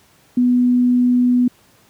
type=tone; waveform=sine; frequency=246.9 Hz; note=B3; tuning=in tune; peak=-11 dBFS; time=0.37-1.48 s; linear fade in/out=5 ms; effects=pink hiss -53 dBFS RMS until 1.89 s + high-pass 80 Hz 12 dB/octave